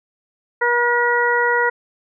harmonic tone, 480 Hz, B4, 49 cents flat, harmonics 1 / 2 / 3 / 4, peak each -20 / -20 / -20 / -20 dBFS, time 0.61-1.7 s, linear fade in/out 10 ms, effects none

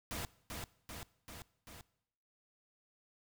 pink noise with echo, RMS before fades -41 dBFS, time 0.11-0.25 s, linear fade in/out 0 ms, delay 390 ms, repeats 4, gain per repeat -3 dB, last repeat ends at 1.81 s, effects noise-tail reverb RT60 0.8 s tail -21 dB re dry

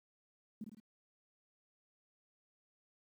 sine tone with echo, 216 Hz, A3, 32 cents flat, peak -40 dBFS, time 0.61-0.64 s, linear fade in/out 2 ms, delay 53 ms, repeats 3, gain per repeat -5 dB, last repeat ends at 0.799 s, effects high-pass 100 Hz 12 dB/octave + 12-bit

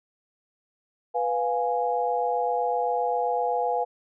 sine chord, F diminished, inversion second, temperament equal with one note detuned, 493.9 / 702.9 / 830.6 Hz, Cb5 / F5 / Ab5, 0 / +11 / 0 cents, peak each -27 dBFS, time 1.14-3.85 s, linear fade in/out 20 ms, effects none

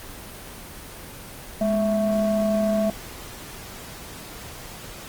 triangle ring-modulated tone, 224.9 Hz, A3, 38 cents sharp, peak -14 dBFS, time 1.61-2.9 s, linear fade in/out 2 ms, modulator 433 Hz, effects pink hiss -39 dBFS RMS until 5.08 s + Opus 24 kbps

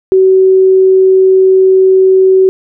sine tone, 378.3 Hz, F#4, 38 cents sharp, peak -3 dBFS, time 0.12-2.49 s, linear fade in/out 0 ms, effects none

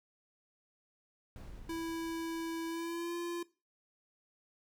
brown noise with exponential decay, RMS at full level -45 dBFS, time 1.36-3.43 s, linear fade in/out 1 ms, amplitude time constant 450 ms
square tone with pitch glide, 329.6 to 344.4 Hz, E4 to F4, 0 to -24 cents, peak -37 dBFS, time 1.69-3.43 s, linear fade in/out 5 ms, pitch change +76 cents, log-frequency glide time 2.67-3.15 s
effects noise-tail reverb RT60 0.3 s tail -19 dB re dry

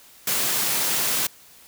white high-pass noise, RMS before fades -23 dBFS, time 0.27-1.27 s, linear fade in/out 5 ms, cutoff 110 Hz, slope 96 dB/octave, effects white hiss -50 dBFS RMS until 1.67 s

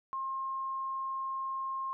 sine tone, 1067 Hz, C6, 34 cents sharp, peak -33 dBFS, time 0.13-1.93 s, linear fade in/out 0 ms, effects none

